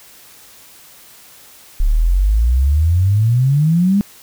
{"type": "exponential sweep", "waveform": "sine", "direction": "up", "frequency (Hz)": [34.29, 207.4], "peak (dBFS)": -10, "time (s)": [1.8, 4.01], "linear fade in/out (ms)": 0, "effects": ["white hiss -43 dBFS RMS until 4.22 s"]}